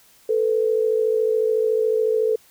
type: tone pair together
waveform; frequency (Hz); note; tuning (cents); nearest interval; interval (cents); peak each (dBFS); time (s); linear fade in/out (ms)
sine; 440 / 493.9; A4 / B4; 0 / 0; major second; 200; -18 / -23; 0.29-2.36; 5
effects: white hiss -54 dBFS RMS until 2.5 s